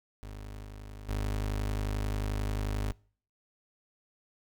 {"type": "tone with level steps", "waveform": "30% pulse", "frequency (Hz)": 51.3, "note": "G#1", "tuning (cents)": -21, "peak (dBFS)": [-38, -40, -27], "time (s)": [0.23, 2.92], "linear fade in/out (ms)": 0, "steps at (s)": [0.63, 1.08], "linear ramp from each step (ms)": 20, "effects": ["noise-tail reverb RT60 0.5 s tail -25 dB re dry"]}